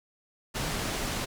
pink low-pass noise, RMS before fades -32 dBFS, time 0.54-1.26 s, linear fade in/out 20 ms, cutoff 9800 Hz, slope 12 dB/octave, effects none

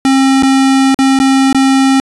square tone with dropouts, 268.1 Hz, C4, 42 cents sharp, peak -7 dBFS, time 0.05-2 s, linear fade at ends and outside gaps 1 ms, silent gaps 0.425-0.432 / 0.945-0.989 / 1.19-1.2 / 1.528-1.547 s, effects resampled to 24000 Hz

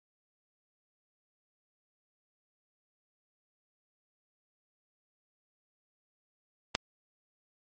click, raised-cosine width 0.2 ms, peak -8 dBFS, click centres 6.751 s, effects MP3 32 kbps

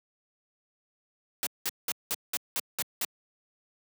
white noise bursts, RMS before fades -30 dBFS, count 8, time 1.43-3.048 s, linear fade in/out 0 ms, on 36 ms, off 190 ms, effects high-pass 150 Hz 12 dB/octave

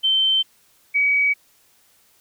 sine tone pair in turn, 3100 / 2269 Hz, G7 / C#7, -20 / +40 cents, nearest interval perfect fourth, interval 540 cents, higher first, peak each -15 dBFS, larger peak neither, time 0.03-0.43 / 0.94-1.34 s, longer neither, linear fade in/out 20 ms, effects white hiss -58 dBFS RMS until 2.2 s

